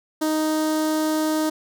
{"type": "tone with notch filter", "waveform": "sawtooth", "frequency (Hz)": 311.1, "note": "D#4", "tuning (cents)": 0, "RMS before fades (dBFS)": -22, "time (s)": [0.21, 1.5], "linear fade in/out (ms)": 10, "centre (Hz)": 2400, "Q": 1.1, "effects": []}